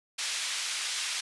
pink band-pass noise, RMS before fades -33 dBFS, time 0.18-1.21 s, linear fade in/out 10 ms, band 2400 to 8400 Hz, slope 12 dB/octave, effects resampled to 24000 Hz

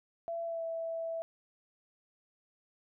sine tone with pitch glide, 672 to 658.9 Hz, E5 to E5, +33 to -1 cents, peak -34 dBFS, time 0.28-1.22 s, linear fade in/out 0 ms, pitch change -34 cents, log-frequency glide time 0.44-0.63 s, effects none

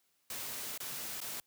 white noise with dropouts, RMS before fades -41 dBFS, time 0.3-1.4 s, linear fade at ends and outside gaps 2 ms, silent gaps 0.777-0.802 / 1.204-1.214 s, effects white hiss -75 dBFS RMS until 1.46 s + high-pass 80 Hz 12 dB/octave

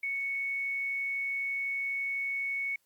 sine tone with quantisation, 2217 Hz, C#7, in tune, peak -30 dBFS, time 0.03-2.76 s, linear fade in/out 5 ms, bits 10, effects white hiss -73 dBFS RMS until 2.85 s + Opus 32 kbps

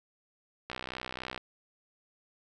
click train, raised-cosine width 0.3 ms, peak -21 dBFS, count 44, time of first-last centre 0.7-1.377 s, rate 63.5 Hz, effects none

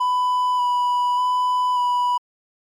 triangle tone with vibrato, 990 Hz, B5, 4 cents sharp, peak -15 dBFS, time 0-2.18 s, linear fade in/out 10 ms, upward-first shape square, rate 0.85 Hz, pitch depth 12 cents each way, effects MP3 96 kbps

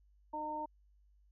harmonic tone, 304.7 Hz, D#4, 36 cents flat, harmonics 1 / 2 / 3, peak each -46 / -45 / -38 dBFS, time 0.33-0.66 s, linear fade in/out 10 ms, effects added 50 Hz sine -64 dBFS peak until 1.31 s

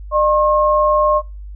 sine tone pair together, 604 / 1076.2 Hz, D5 / C6, +48 / +48 cents, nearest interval minor seventh, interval 1000 cents, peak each -14 dBFS, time 0.11-1.22 s, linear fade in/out 50 ms, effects noise-tail reverb RT60 0.3 s tail -23 dB re dry + added 50 Hz sine -29 dBFS peak until 1.55 s

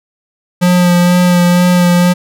square tone with vibrato, 177.4 Hz, F3, 27 cents sharp, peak -7 dBFS, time 0.61-2.14 s, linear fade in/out 20 ms, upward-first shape sine, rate 2.1 Hz, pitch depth 17 cents each way, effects none

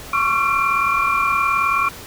sine tone cluster, 1092 / 1131 / 1361 / 2383 Hz, C#6 / C#6 / F6 / D7, -26 / +34 / -45 / +25 cents, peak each -21 dBFS, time 0.13-1.89 s, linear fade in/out 5 ms, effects pink hiss -36 dBFS RMS until 2.06 s

